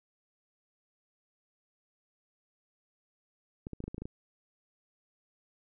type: clicks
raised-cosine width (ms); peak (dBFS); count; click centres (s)
3; -26; 9; 3.669 / 3.733 / 3.804 / 3.84 / 3.88 / 3.945 / 3.981 / 4.02 / 4.055
effects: none